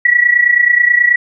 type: tone with amplitude modulation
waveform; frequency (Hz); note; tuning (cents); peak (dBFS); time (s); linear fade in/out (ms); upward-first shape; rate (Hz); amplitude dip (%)
sine; 1936; B6; -35; -4; 0.05-1.16; 5; sine; 29.3; 75
effects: none